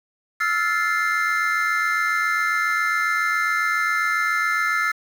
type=chord; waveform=triangle; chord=F major seventh; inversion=third; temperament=just; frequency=1309.6 / 1396.9 / 1746.1 / 2095 Hz; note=E6 / F6 / A6 / C7; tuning=-12 / 0 / -14 / +2 cents; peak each=-23 dBFS; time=0.4-4.92 s; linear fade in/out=10 ms; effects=7-bit